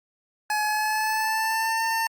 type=tone with pitch glide; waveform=25% pulse; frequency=847 to 902.6 Hz; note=G#5 to A5; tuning=+34 to +44 cents; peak=-19 dBFS; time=0.5-2.07 s; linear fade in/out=2 ms; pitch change=+110 cents; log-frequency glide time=0.64-1.8 s; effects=Opus 48 kbps